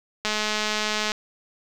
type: click train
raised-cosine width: 0.2 ms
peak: -8 dBFS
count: 186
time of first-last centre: 0.25-1.119 s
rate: 213 Hz
effects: 7-bit